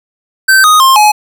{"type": "tone with pitch steps", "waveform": "square", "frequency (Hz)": [1548, 1245, 1059, 844], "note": ["G6", "D#6", "C6", "G#5"], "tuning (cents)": [-22, 1, 21, 28], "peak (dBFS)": -4, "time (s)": [0.48, 1.12], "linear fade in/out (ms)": 10, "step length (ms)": 160, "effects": []}